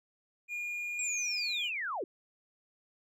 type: tone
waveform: triangle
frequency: 2427 Hz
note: D#7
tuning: 44 cents flat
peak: -33 dBFS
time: 0.48-1.71 s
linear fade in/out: 50 ms
type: linear sweep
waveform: sine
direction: down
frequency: 7720 to 307.7 Hz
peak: -33 dBFS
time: 0.99-2.04 s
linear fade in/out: 2 ms
effects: none